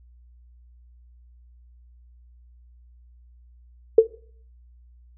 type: tone with exponential decay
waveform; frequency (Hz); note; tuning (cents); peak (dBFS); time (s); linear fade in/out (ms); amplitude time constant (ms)
sine; 448.4; A4; +33; -4; 3.98-4.09; 5; 22
effects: noise-tail reverb RT60 0.5 s tail -18 dB re dry + added 60 Hz sine -49 dBFS peak until 5.17 s